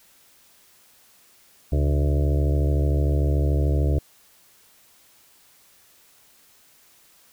harmonic tone with a mistuned harmonic, 73.42 Hz, D2, in tune, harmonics 1 / 2 / 4 / 5 / 6 / 7 / 8 / 9, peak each -19 / -25 / -31 / -33 / -35 / -36 / -37 / -38 dBFS, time 1.72-3.99 s, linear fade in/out 5 ms, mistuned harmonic 2, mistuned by -74 cents, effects white hiss -56 dBFS RMS until 7.32 s

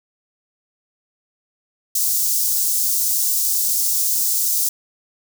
white high-pass noise, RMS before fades -19 dBFS, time 1.95-4.69 s, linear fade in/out 5 ms, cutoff 5400 Hz, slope 24 dB/octave, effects none

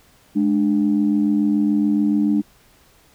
sine tone pair together, 210 / 297 Hz, G#3 / D4, +19 / +20 cents, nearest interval tritone, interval 601 cents, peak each -17 dBFS, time 0.35-2.42 s, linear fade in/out 20 ms, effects tanh soft clip ceiling -8 dBFS + pink hiss -54 dBFS RMS until 3.14 s

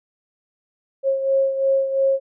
sine beating tone pair, 540 / 542.9 Hz, C#5 / C#5, -45 / -36 cents, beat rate 2.9 Hz, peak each -17 / -24 dBFS, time 1.03-2.2 s, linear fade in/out 50 ms, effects none

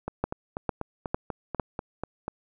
two click trains, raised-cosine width 1 ms, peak -17 / -11 dBFS, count 10 / 4, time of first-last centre 0.08-2.28 / 0.24-1.597 s, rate 4.09 / 2.21 Hz, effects none

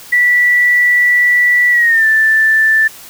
sine tone with pitch glide, 1958 to 1764.6 Hz, B6 to A6, -15 to +5 cents, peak -7 dBFS, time 0.12-2.88 s, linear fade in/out 10 ms, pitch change -180 cents, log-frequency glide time 1.71-2.06 s, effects white hiss -35 dBFS RMS until 3.09 s

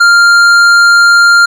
triangle tone with hard clipping, 1396.9 Hz, F6, in tune, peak -4 dBFS, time 0-1.46 s, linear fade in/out 10 ms, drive 13 dB, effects none

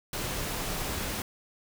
pink noise, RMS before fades -33 dBFS, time 0.13-1.22 s, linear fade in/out 2 ms, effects none

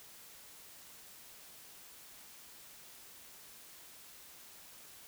silence, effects white hiss -55 dBFS RMS until 5.07 s

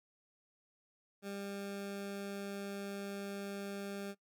20% pulse tone, 199.4 Hz, G3, 30 cents sharp, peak -36 dBFS, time 1.22-4.15 s, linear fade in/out 50 ms, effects noise-tail reverb RT60 0.1 s tail -20 dB re dry

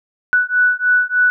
sine beating tone pair, 1480 / 1483.3 Hz, F#6 / F#6, 0 / +4 cents, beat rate 3.3 Hz, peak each -15 dBFS, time 0.33-1.3 s, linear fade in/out 0 ms, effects none

